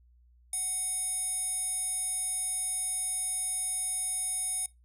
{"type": "tone with band-pass filter", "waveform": "square", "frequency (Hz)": 740, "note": "F#5", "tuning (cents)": 0, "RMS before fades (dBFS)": -32, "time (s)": [0.53, 4.66], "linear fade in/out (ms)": 2, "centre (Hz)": 9600, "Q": 9.4, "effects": ["noise-tail reverb RT60 0.2 s tail -20 dB re dry", "added 60 Hz sine -58 dBFS peak until 4.84 s"]}